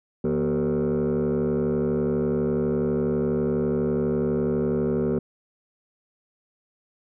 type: tone with frequency modulation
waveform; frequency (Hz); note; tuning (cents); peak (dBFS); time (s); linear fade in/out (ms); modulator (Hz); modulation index
sine; 311.8; D#4; +4; -18; 0.24-5.19; 5; 72.1; 2.3
effects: tanh soft clip ceiling -20 dBFS